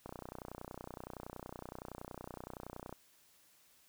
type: click train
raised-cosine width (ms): 1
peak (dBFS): -30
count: 89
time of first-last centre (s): 0.06-2.926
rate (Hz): 30.7
effects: white hiss -67 dBFS RMS until 3.88 s